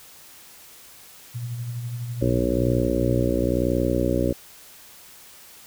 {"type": "tone with tremolo", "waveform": "sine", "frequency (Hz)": 119.7, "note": "A#2", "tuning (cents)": 46, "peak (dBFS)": -26, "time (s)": [1.34, 3.46], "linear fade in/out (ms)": 20, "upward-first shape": "sine", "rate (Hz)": 12, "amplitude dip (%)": 40}
{"type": "harmonic tone", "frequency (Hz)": 61, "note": "B1", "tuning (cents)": -21, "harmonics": [1, 2, 3, 4, 5, 6, 7, 8, 9], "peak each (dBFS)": [-28, -28, -32, -27, -26, -28, -32, -31, -27], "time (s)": [2.21, 4.33], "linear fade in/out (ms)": 10}
{"effects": ["white hiss -47 dBFS RMS until 5.66 s"]}